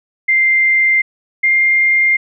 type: tone pair in turn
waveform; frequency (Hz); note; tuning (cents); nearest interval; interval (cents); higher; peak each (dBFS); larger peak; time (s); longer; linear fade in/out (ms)
sine; 2093 / 2110; C7 / C7; 0 / +14; unison; 14; second; -9; neither; 0.28-1.02 / 1.43-2.17; neither; 10
effects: none